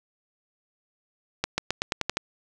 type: accelerating click train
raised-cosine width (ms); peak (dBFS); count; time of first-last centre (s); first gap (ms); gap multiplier
0.2; -7; 8; 1.44-2.17; 140; 0.9
effects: none